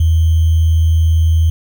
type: tone with sample-and-hold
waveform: sine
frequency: 81.2 Hz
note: E2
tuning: 26 cents flat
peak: -8 dBFS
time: 0-1.5 s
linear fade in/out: 5 ms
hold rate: 3150 Hz
effects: none